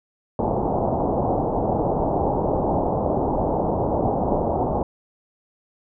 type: low-pass noise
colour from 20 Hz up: white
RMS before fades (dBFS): -22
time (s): 0.39-4.83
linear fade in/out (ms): 2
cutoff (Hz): 870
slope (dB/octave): 48
effects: none